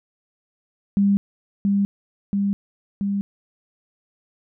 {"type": "tone with echo", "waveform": "sine", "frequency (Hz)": 199.8, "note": "G3", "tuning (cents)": 33, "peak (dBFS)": -14, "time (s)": [0.97, 1.17], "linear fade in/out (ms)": 0, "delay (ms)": 680, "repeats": 3, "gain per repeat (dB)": -2, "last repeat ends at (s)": 3.21, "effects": []}